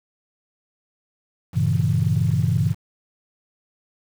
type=chord; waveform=sine; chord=G diminished seventh; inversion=none; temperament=equal; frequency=98 / 116.54 / 138.59 / 164.81 Hz; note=G2 / Bb2 / Db3 / Fb3; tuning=0 / 0 / 0 / 0 cents; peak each=-22 dBFS; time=1.53-2.75 s; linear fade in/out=50 ms; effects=tanh soft clip ceiling -8 dBFS + 7-bit